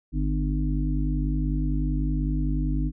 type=harmonic tone with a mistuned harmonic; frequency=50.6 Hz; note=G#1; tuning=44 cents flat; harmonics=1 / 3 / 5 / 6; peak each=-24 / -29 / -31 / -32 dBFS; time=0.12-2.92 s; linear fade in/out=50 ms; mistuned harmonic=3; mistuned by=-46 cents; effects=none